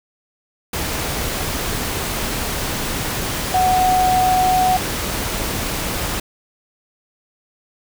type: tone in noise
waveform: sine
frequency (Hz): 740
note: F#5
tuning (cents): 0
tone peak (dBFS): -13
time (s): 3.54-4.77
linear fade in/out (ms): 5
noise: pink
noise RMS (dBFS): -23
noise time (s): 0.73-6.2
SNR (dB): +7
effects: none